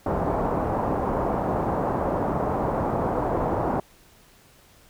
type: low-pass noise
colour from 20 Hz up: white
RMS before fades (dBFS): -25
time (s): 0.06-3.8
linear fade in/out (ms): 5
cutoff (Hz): 910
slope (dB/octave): 24
effects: pink hiss -55 dBFS RMS until 4.89 s